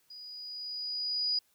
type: tone with level ramp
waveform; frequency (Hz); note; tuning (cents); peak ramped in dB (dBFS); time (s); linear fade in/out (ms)
sine; 4919; D#8; -21; -45 to -26; 0.1-1.39; 5
effects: white hiss -70 dBFS RMS until 1.54 s